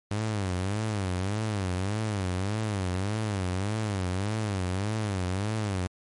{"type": "tone with vibrato", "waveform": "sawtooth", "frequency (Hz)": 99.7, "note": "G2", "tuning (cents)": 30, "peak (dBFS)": -23, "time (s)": [0.11, 5.87], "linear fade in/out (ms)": 0, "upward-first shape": "sine", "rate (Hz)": 1.7, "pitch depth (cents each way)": 170, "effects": ["MP3 48 kbps"]}